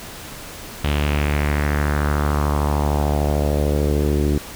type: tone with low-pass filter sweep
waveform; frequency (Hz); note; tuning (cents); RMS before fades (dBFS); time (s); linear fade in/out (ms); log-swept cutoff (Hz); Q
sawtooth; 73.42; D2; 0; -19; 0.84-4.38; 5; 3200 to 340; 2.8
effects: pink hiss -35 dBFS RMS until 4.55 s